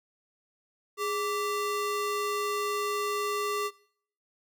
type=ring-modulated tone; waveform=square; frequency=789 Hz; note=G5; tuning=11 cents sharp; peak=-26 dBFS; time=0.97-3.71 s; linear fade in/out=50 ms; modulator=375 Hz; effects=noise-tail reverb RT60 0.6 s tail -21 dB re dry